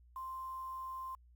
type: tone with quantisation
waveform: sine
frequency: 1046.5 Hz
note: C6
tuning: in tune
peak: -40 dBFS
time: 0.16-1.15 s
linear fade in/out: 2 ms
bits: 10
effects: added 60 Hz sine -59 dBFS peak until 1.35 s + MP3 96 kbps